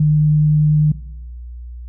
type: tone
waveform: sine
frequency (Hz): 151.7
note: D#3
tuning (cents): -44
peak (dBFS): -10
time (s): 0-0.92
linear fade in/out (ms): 5
effects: noise-tail reverb RT60 0.8 s tail -18 dB re dry + added 60 Hz sine -29 dBFS peak until 1.88 s